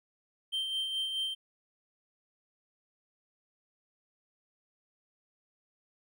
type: tone with tremolo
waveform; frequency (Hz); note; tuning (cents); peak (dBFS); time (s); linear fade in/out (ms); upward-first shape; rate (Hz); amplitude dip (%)
triangle; 3136; G7; 0; -28; 0.52-1.35; 20; sine; 4.7; 40
effects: none